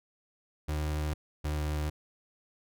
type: tone pair in turn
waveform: 35% pulse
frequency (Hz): 76 / 75.48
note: D#2 / D2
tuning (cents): -40 / +48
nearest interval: unison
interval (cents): 12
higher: first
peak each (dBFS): -28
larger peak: neither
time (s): 0.68-1.14 / 1.44-1.9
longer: neither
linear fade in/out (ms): 10
effects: none